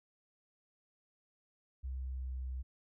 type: tone with pitch glide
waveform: sine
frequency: 65 to 64.29 Hz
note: C2 to C2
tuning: -11 to -30 cents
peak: -37 dBFS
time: 1.83-2.63 s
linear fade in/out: 20 ms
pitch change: -19 cents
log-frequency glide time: 1.96-2.34 s
effects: none